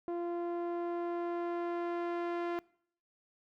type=tone with low-pass filter sweep; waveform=sawtooth; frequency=345.2 Hz; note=F4; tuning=20 cents flat; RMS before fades=-36 dBFS; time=0.08-2.59 s; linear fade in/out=0 ms; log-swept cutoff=740 to 2000 Hz; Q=0.76; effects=noise-tail reverb RT60 0.6 s tail -23 dB re dry